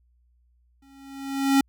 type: tone with exponential growth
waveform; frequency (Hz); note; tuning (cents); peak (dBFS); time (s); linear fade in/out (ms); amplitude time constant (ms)
square; 273.4; C#4; -24; -15; 0.82-1.61; 5; 170
effects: added 60 Hz sine -60 dBFS peak until 1.68 s